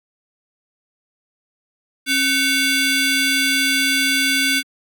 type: ring-modulated tone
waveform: 20% pulse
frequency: 1244.5 Hz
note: D#6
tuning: in tune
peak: -7 dBFS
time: 2.06-4.63 s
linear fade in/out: 50 ms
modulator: 974 Hz
effects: high-pass 300 Hz 12 dB/octave